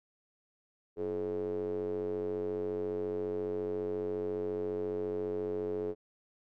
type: tone with band-pass filter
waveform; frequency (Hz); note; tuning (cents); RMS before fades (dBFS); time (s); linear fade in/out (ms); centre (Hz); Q
square; 47.24; F#1; +37; -35; 0.96-5.95; 50; 410; 7.4
effects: none